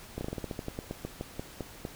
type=slowing click train; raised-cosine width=2 ms; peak=-21 dBFS; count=17; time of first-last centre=0.18-1.852 s; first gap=30 ms; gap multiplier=1.15; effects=pink hiss -49 dBFS RMS until 1.95 s